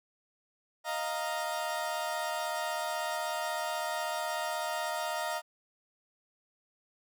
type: chord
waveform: 30% pulse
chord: Eb suspended second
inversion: none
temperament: equal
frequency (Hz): 622.3 / 698.5 / 932.3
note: Eb5 / F5 / Bb5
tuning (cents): 0 / 0 / 0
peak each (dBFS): -34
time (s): 0.84-5.42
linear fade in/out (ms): 50
effects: none